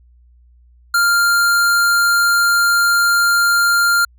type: tone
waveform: square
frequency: 1396.9 Hz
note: F6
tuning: in tune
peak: -12 dBFS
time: 0.94-4.05 s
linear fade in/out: 5 ms
effects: added 60 Hz sine -46 dBFS peak until 4.18 s